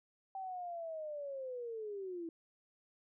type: linear sweep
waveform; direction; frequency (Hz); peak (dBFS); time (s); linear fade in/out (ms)
sine; down; 777 to 324.5; -40; 0.35-2.29; 2
effects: none